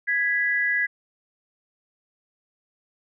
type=tone pair together; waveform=sine; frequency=1661.2 / 1975.5 Hz; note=G#6 / B6; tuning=0 / 0 cents; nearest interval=minor third; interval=300 cents; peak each=-23 dBFS; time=0.07-0.87 s; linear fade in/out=20 ms; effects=none